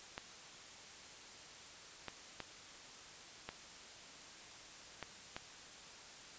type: clicks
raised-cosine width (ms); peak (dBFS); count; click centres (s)
0.3; -26; 6; 0.179 / 2.083 / 2.403 / 3.49 / 5.027 / 5.365
effects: white hiss -54 dBFS RMS until 6.38 s + resampled to 16000 Hz

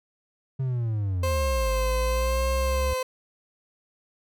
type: linear two-way sweep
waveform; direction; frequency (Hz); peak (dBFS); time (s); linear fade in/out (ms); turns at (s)
triangle; down then up; 135.2 to 50.7 to 69.3; -22; 0.59-2.94; 10; 1.7
type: tone with vibrato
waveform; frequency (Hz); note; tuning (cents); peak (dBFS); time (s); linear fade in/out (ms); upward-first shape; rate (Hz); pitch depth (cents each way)
30% pulse; 523.3; C5; 0; -23; 1.23-3.03; 5; sine; 0.99; 30
type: click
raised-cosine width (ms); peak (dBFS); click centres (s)
5; -28; 2.914
effects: none

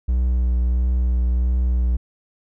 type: tone with vibrato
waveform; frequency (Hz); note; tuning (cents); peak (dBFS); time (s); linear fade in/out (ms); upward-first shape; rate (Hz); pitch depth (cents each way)
triangle; 61.4; B1; -9; -14; 0.08-1.97; 10; triangle; 1.5; 25
effects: none

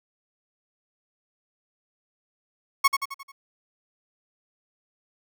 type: tone with echo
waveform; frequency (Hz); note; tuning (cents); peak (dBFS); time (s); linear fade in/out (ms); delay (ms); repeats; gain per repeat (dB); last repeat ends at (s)
30% pulse; 1100; C#6; -14; -12; 2.84-2.88; 10; 88; 5; -6; 3.32
effects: none

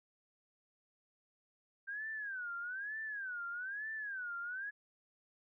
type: tone with vibrato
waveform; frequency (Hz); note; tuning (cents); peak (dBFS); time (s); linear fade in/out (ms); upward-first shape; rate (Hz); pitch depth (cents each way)
sine; 1568; G6; 0; -39; 1.87-4.71; 20; sine; 1.1; 210
effects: none

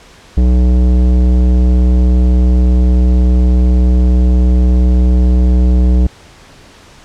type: tone with tanh clipping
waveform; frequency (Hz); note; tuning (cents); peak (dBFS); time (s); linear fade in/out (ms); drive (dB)
sine; 61.74; B1; 0; -8; 0.37-6.07; 5; 15
effects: pink hiss -40 dBFS RMS until 7.04 s + low-pass 7000 Hz 12 dB/octave

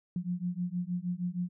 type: beating tone pair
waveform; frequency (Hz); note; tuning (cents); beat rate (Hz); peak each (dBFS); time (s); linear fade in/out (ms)
sine; 174.61 / 181.01; F3 / F#3; 0 / -38; 6.4; -34 / -34; 0.16-1.49; 2
effects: none

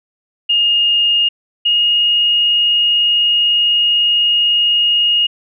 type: tone pair in turn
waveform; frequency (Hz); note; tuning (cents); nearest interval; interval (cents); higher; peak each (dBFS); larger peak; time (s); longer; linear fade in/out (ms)
sine; 2841 / 2862; F7 / F7; +29 / +42; unison; 13; second; -10; neither; 0.49-1.29 / 1.65-5.27; second; 10
effects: none

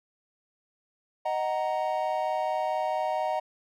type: chord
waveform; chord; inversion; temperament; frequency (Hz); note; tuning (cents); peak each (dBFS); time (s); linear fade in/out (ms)
triangle; D# minor; none; just; 622.3 / 746.7 / 933.4; D#5 / F#5 / A#5; 0 / +16 / +2; -28 / -28 / -30; 1.25-3.4; 10
effects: none

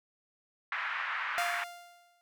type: band-pass noise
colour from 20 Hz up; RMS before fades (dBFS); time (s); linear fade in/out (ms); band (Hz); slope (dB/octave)
white; -35; 0.72-1.64; 2; 1100 to 2000; 24
type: tone with exponential decay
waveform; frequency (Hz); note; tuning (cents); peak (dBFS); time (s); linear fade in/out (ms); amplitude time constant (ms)
sawtooth; 698.5; F5; 0; -25; 1.38-2.21; 0; 180
effects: none

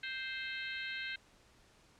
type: harmonic tone with a mistuned harmonic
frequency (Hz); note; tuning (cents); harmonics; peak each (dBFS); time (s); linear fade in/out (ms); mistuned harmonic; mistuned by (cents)
523.3; C5; 0; 3 / 4 / 5 / 6 / 7 / 8; -42 / -44 / -46 / -48 / -49 / -50; 0.03-1.16; 5; 7; +53
effects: pink hiss -65 dBFS RMS until 1.99 s + low-pass 8000 Hz 12 dB/octave

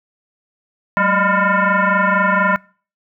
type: tone with frequency modulation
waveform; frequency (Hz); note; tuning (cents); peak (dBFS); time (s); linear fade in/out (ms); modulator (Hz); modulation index
sine; 188.9; F#3; +36; -12; 0.97-2.56; 0; 402; 4.2
effects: noise-tail reverb RT60 0.4 s tail -24 dB re dry

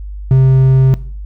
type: tone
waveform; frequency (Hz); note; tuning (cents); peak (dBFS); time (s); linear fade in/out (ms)
triangle; 131.9; C3; +14; -3; 0.31-0.94; 0
effects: noise-tail reverb RT60 0.5 s tail -19 dB re dry + added 50 Hz sine -23 dBFS peak until 1.25 s

